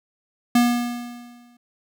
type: tone with exponential decay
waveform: square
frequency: 240.8 Hz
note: B3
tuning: 44 cents flat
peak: -13 dBFS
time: 0.55-1.57 s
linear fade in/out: 5 ms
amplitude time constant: 220 ms
effects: none